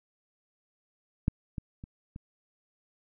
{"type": "clicks", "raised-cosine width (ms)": 5, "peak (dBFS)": [-12, -22, -29, -29], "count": 4, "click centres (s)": [1.281, 1.582, 1.839, 2.161], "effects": []}